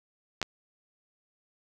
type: clicks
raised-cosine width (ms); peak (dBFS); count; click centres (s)
0.2; -13; 2; 0.416 / 0.428
effects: none